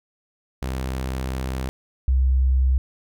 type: tone pair in turn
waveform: sawtooth / sine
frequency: 65 / 65 Hz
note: C2 / C2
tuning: -11 / -11 cents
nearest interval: unison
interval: 0 cents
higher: neither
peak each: -21 / -15 dBFS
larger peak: second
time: 0.62-1.69 / 2.08-2.78 s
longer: first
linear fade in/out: 0 ms
effects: none